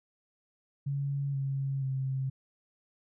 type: tone with pitch steps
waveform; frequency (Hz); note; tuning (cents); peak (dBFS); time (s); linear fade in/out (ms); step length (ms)
sine; 140.1 / 136.58 / 133.16; C#3 / C#3 / C3; +19 / -25 / +31; -29; 0.86-2.3; 10; 480
effects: none